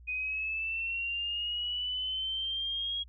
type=linear sweep; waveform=sine; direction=up; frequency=2489 to 3304 Hz; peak=-31 dBFS; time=0.07-3.04 s; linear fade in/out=20 ms; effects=added 60 Hz sine -50 dBFS peak until 3.08 s